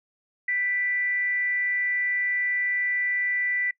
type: tone with frequency modulation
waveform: sine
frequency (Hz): 1975.5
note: B6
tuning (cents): 0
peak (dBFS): -23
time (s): 0.48-3.71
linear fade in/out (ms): 5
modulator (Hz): 409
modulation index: 0.21
effects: noise-tail reverb RT60 0.1 s tail -23 dB re dry